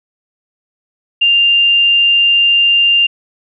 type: tone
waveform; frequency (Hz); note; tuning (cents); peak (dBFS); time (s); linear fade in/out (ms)
sine; 2794; F7; 0; -7; 1.21-3.07; 10
effects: none